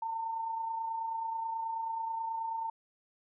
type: tone with amplitude modulation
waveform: sine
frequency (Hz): 904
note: A5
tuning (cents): +47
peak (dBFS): -31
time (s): 0.02-2.7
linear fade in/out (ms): 5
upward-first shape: sine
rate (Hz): 29.3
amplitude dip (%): 40
effects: none